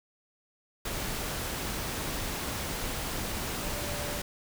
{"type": "tone in noise", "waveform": "sine", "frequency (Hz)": 583, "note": "D5", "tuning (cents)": -13, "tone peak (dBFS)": -40, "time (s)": [3.63, 4.2], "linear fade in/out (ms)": 5, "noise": "pink", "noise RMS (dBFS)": -34, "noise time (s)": [0.85, 4.22], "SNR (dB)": -9, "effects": []}